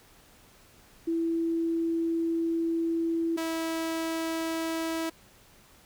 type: tone pair in turn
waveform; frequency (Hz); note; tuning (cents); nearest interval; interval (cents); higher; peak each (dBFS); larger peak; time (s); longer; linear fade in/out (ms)
sine / sawtooth; 331.3 / 326; E4 / E4; +9 / -19; unison; 28; first; -25; neither; 1.07-3.37 / 3.37-5.1; first; 10
effects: pink hiss -57 dBFS RMS until 5.85 s